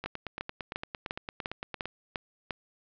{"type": "two click trains", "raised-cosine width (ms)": 0.3, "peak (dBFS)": [-16, -19], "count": [8, 17], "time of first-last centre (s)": [[0.06, 2.508], [0.04, 1.856]], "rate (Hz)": [2.86, 8.81], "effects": ["low-pass 4000 Hz 12 dB/octave"]}